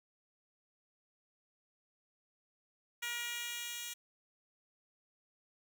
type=tone with high-pass filter sweep; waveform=10% pulse; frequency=476.1 Hz; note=A#4; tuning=37 cents sharp; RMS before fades=-41 dBFS; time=3.02-3.94 s; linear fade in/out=10 ms; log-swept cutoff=1900 to 4000 Hz; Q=1; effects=none